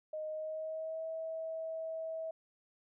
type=tone with pitch glide; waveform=sine; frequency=620 to 646 Hz; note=D#5 to E5; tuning=-6 to -35 cents; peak=-37 dBFS; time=0.13-2.31 s; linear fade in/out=5 ms; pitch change=+71 cents; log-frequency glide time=0.28-1.05 s; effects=none